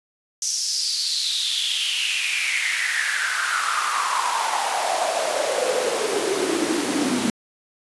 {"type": "noise with high-pass filter sweep", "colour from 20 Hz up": "pink", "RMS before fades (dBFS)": -23, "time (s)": [0.42, 7.3], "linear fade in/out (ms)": 2, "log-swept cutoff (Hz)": [5900, 240], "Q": 6.2, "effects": ["resampled to 24000 Hz"]}